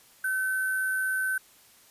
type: tone with sample-and-hold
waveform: sine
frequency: 1527 Hz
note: G6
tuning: 46 cents flat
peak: -25 dBFS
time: 0.24-1.38 s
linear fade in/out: 5 ms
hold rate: 11025 Hz
effects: white hiss -57 dBFS RMS until 1.9 s + resampled to 32000 Hz